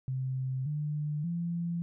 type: tone with pitch steps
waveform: sine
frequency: 130.81 / 149.4 / 170.62 Hz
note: C3 / D3 / F3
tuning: 0 / +30 / -40 cents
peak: -30 dBFS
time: 0.08-1.82 s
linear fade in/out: 0 ms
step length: 580 ms
effects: none